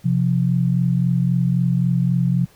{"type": "tone pair together", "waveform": "sine", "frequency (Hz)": [130.7, 174.46], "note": ["C3", "F3"], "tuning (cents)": [-1, -2], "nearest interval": "perfect fourth", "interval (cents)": 499, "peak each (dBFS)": -18, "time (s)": [0.04, 2.46], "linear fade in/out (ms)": 20, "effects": ["pink hiss -53 dBFS RMS until 2.55 s"]}